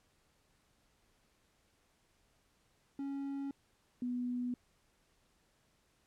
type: tone pair in turn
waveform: triangle / sine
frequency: 277.2 / 246.2 Hz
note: C#4 / B3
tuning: 0 / -5 cents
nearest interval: major second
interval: 205 cents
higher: first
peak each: -35 / -34 dBFS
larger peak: second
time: 2.99-3.51 / 4.02-4.54 s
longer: neither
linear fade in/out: 2 ms
effects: pink hiss -73 dBFS RMS until 6.06 s + low-pass 11000 Hz 12 dB/octave